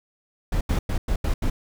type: noise bursts at uneven times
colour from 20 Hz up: brown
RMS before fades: -22 dBFS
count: 6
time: 0.52-0.61 / 0.69-0.79 / 0.89-0.98 / 1.08-1.16 / 1.24-1.34 / 1.42-1.5 s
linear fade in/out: 5 ms
effects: none